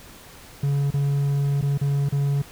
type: tone with dropouts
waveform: triangle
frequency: 141.1 Hz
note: C#3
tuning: 31 cents sharp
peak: -17 dBFS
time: 0.63-2.42 s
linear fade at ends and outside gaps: 5 ms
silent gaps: 0.906-0.939 / 1.613-1.624 / 1.777-1.812 / 2.089-2.123 s
effects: pink hiss -45 dBFS RMS until 2.51 s